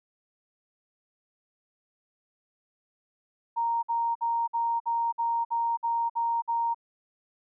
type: tone bursts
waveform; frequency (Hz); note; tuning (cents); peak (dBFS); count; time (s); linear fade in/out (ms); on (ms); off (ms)
sine; 930; A#5; -4; -24; 10; 3.56-6.746; 20; 270; 54
effects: none